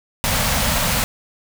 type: band-stop noise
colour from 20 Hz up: pink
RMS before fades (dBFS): -19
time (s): 0.24-1.04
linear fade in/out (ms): 0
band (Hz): 250 to 500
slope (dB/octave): 48
effects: none